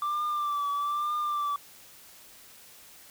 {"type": "tone with vibrato", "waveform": "sine", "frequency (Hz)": 1174.7, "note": "D6", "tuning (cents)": 0, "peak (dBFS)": -24, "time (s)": [0.02, 1.56], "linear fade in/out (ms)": 2, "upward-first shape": "triangle", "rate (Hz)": 1.1, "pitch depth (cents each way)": 51, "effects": ["tanh soft clip ceiling -26 dBFS", "white hiss -52 dBFS RMS until 3.1 s"]}